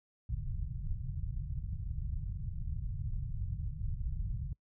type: low-pass noise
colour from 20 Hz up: pink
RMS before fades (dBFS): -37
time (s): 0.29-4.53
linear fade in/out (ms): 2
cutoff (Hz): 150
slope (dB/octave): 48
effects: noise-tail reverb RT60 0.1 s tail -24 dB re dry